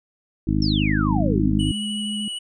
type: harmonic tone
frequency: 51.7 Hz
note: G#1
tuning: 7 cents flat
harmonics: 1 / 2 / 3 / 4 / 5 / 6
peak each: -25 / -25 / -25 / -25 / -25 / -25 dBFS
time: 0.47-1.72 s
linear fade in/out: 5 ms
type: exponential sweep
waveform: sine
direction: down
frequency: 5588 to 222.3 Hz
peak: -25 dBFS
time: 0.62-1.52 s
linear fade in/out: 2 ms
type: tone with pitch glide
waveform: sine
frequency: 185 to 210.1 Hz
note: F#3 to G#3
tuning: 0 to +20 cents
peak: -26 dBFS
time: 1.08-2.28 s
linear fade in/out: 2 ms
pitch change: +220 cents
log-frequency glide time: 1.21-1.78 s
type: tone with vibrato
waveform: square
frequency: 2935 Hz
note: F#7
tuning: 15 cents flat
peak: -28 dBFS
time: 1.59-2.39 s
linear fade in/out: 10 ms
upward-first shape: sine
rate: 13 Hz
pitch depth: 15 cents each way
effects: resampled to 22050 Hz